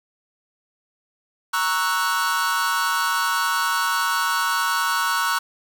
45% pulse chord, F# dominant seventh, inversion first, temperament equal, 932.3 / 1108.7 / 1318.5 / 1480 Hz, A#5 / C#6 / E6 / F#6, 0 / 0 / 0 / 0 cents, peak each -27 / -25 / -26 / -24 dBFS, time 1.53-5.39 s, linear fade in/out 10 ms, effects 8-bit

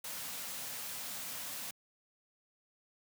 white band-stop noise, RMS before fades -42 dBFS, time 0.04-1.71 s, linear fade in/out 5 ms, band 310 to 440 Hz, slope 96 dB/octave, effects high-pass 100 Hz 12 dB/octave

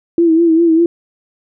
sine tone with vibrato, 330.7 Hz, E4, 6 cents sharp, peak -7 dBFS, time 0.18-0.86 s, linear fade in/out 2 ms, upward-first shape sine, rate 5 Hz, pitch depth 58 cents each way, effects none

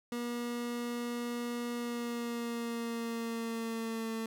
30% pulse tone with pitch glide, 239.5 to 224.8 Hz, A#3 to A3, +47 to +37 cents, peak -32 dBFS, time 0.12-4.26 s, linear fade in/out 2 ms, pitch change -110 cents, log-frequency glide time 1.74-4.14 s, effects none

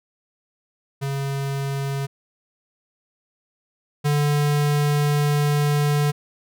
square tone pair in turn, 138.2 / 146.51 Hz, C#3 / D3, -5 / -4 cents, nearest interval minor second, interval 101 cents, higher second, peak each -24 / -18 dBFS, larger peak second, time 1.01-2.07 / 4.04-6.12 s, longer second, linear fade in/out 20 ms, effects none

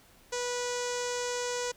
sawtooth tone with low-pass filter, 489.6 Hz, B4, 15 cents flat, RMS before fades -33 dBFS, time 0.32-1.72 s, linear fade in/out 10 ms, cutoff 6700 Hz, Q 3.6, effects pink hiss -59 dBFS RMS until 1.76 s

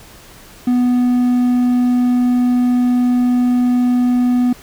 triangle tone, 246.9 Hz, B3, in tune, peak -9 dBFS, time 0.67-4.53 s, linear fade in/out 5 ms, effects pink hiss -41 dBFS RMS until 4.62 s

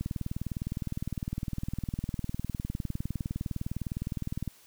click train, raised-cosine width 5 ms, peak -20 dBFS, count 89, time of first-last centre 0.01-4.477 s, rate 19.7 Hz, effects white hiss -58 dBFS RMS until 4.66 s

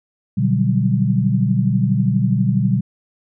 sine chord, G major seventh, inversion first, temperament just, 122.5 / 147 / 183.75 / 196 Hz, B2 / D3 / F#3 / G3, -14 / +2 / -12 / 0 cents, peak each -18 / -21 / -20 / -19 dBFS, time 0.37-2.81 s, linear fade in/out 10 ms, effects none

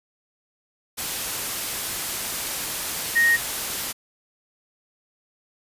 sine tone in noise, 1864.7 Hz, A#6, in tune, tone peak -15 dBFS, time 3.15-3.37 s, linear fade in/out 20 ms, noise white, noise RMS -28 dBFS, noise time 0.97-3.93 s, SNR +10 dB, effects resampled to 32000 Hz

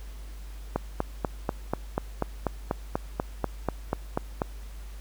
click train, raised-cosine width 1 ms, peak -11 dBFS, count 16, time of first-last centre 0.76-4.419 s, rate 4.1 Hz, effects added 50 Hz sine -38 dBFS peak until 5 s + pink hiss -53 dBFS RMS until 5 s

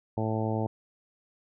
harmonic tone, 110 Hz, A2, in tune, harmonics 1 / 2 / 3 / 4 / 5 / 6 / 7 / 8, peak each -30 / -33 / -35 / -36 / -37 / -38 / -38 / -39 dBFS, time 0.17-0.67 s, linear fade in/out 5 ms, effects none

